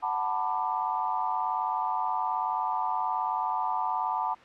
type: chord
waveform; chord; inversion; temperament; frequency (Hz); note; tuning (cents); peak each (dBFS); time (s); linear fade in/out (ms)
sine; B minor seventh; second; just; 740.8 / 889 / 987.8 / 1185.3; F#5 / A5 / B5 / D6; +2 / +18 / 0 / +16; -33 / -30 / -31 / -34; 0.02-4.35; 20
effects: white hiss -51 dBFS RMS until 4.44 s + low-pass 2000 Hz 12 dB/octave